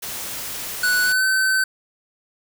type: noise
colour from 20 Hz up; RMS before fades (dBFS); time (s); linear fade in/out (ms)
white; -30; 0.02-1.13; 10
type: tone with pitch glide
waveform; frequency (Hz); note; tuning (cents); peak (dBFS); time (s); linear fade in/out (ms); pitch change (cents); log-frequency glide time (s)
square; 1480 to 1532.2; F#6 to G6; 0 to -40; -17; 0.83-1.64; 5; +60; 1.03-1.25
effects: none